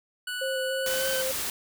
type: tone with pitch glide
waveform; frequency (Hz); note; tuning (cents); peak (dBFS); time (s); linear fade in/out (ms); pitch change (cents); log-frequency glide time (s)
25% pulse; 1479 to 1532; F#6 to G6; -1 to -40; -27; 0.27-1.22; 5; +61; 0.81-1.1
type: tone with vibrato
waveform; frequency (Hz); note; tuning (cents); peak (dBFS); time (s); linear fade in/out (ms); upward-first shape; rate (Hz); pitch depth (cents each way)
sine; 527; C5; +12; -28; 0.41-1.32; 10; square; 3.4; 13
type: noise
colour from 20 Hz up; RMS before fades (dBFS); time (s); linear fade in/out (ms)
white; -31; 0.86-1.5; 2
effects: none